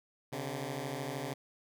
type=beating tone pair; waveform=10% pulse; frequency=130.81 / 143.81 Hz; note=C3 / D3; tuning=0 / -36 cents; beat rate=13 Hz; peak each=-31 dBFS; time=0.32-1.34 s; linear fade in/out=10 ms; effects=none